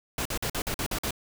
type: noise bursts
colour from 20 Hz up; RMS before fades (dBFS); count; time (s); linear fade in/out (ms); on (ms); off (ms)
pink; -30; 8; 0.18-1.108; 2; 74; 48
effects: none